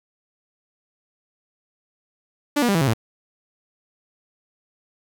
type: tone with pitch steps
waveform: sawtooth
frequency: 291.6 / 241 / 199.17 / 164.6 / 136.04 / 112.43 Hz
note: D4 / B3 / G3 / E3 / C#3 / A2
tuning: -12 / -42 / +28 / -2 / -32 / +38 cents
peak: -13 dBFS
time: 2.56-2.938 s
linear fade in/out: 10 ms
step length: 63 ms
effects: 9-bit